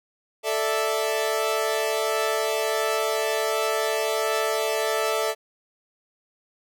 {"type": "chord", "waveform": "sawtooth", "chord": "A suspended fourth", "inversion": "none", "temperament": "equal", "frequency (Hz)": [440, 587.3, 659.3], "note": ["A4", "D5", "E5"], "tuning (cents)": [0, 0, 0], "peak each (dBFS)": [-22, -25, -23], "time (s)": [0.43, 5.35], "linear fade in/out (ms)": 50, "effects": []}